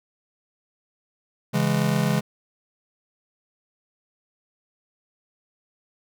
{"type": "chord", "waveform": "square", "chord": "C# minor", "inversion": "none", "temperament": "just", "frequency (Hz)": [138.59, 166.31, 207.9], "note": ["C#3", "E3", "G#3"], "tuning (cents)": [0, 16, 2], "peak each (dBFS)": -25, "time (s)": [1.53, 2.21], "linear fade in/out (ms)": 20, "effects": []}